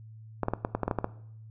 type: clicks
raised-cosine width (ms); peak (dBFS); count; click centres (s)
1; -13; 10; 0.433 / 0.484 / 0.536 / 0.649 / 0.75 / 0.833 / 0.88 / 0.912 / 0.987 / 1.044
effects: noise-tail reverb RT60 0.7 s tail -18 dB re dry + added 110 Hz sine -45 dBFS peak until 1.5 s